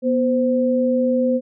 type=tone pair together; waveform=sine; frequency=244.1 / 517.2 Hz; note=B3 / C5; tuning=-20 / -20 cents; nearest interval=octave + minor second; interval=1300 cents; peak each=-18 dBFS; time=0.02-1.41 s; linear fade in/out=50 ms; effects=none